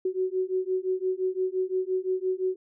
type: beating tone pair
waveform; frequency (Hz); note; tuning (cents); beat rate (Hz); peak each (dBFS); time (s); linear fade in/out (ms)
sine; 370 / 375.8; F#4 / F#4; 0 / +27; 5.8; -28; 0.05-2.56; 5
effects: none